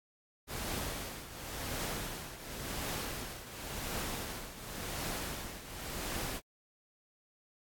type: noise with tremolo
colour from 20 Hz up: pink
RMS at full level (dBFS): -37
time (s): 0.47-6.41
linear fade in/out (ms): 50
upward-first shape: triangle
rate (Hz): 0.92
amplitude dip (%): 75
effects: AAC 64 kbps